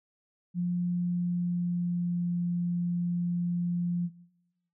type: tone with pitch glide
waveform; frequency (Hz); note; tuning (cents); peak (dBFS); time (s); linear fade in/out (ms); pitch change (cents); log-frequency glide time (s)
sine; 176.4 to 174.47; F3 to F3; +18 to -1; -26; 0.54-4.1; 50; -19; 0.78-2.31
effects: noise-tail reverb RT60 1.0 s tail -21 dB re dry